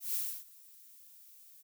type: noise with ADSR envelope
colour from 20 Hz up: violet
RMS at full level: -33 dBFS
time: 0-1.63 s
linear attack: 140 ms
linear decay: 300 ms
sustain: -24 dB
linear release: 28 ms
effects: none